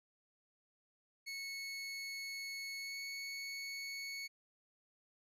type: tone with pitch glide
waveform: 25% pulse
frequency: 2201 to 2214 Hz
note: C#7 to C#7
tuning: -13 to -3 cents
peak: -38 dBFS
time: 1.26-4.28 s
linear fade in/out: 20 ms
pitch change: +10 cents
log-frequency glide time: 2.79-2.98 s
effects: low-pass 12000 Hz 12 dB/octave